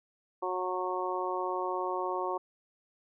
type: harmonic tone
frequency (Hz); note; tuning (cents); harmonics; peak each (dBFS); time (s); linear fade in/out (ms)
183.2; F#3; -17; 2 / 3 / 4 / 5 / 6; -35 / -38 / -38 / -36 / -36; 0.42-2.38; 10
effects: none